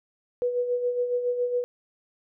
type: tone with tremolo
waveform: sine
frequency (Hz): 490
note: B4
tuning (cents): -14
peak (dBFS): -21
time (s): 0.42-1.64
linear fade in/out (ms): 0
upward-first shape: sine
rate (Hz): 7.2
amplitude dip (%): 55
effects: none